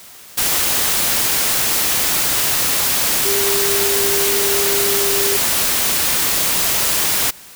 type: tone in noise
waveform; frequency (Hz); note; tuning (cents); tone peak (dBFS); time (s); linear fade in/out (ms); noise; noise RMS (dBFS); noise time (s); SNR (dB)
sine; 400; G4; +35; -20; 3.25-5.37; 10; white; -17; 0.37-7.31; -6
effects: white hiss -40 dBFS RMS until 7.55 s